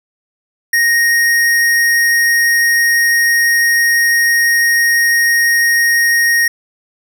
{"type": "tone", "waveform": "square", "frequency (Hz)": 1866, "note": "A#6", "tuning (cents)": 1, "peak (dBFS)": -10, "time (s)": [0.73, 6.48], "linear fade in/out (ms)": 5, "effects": []}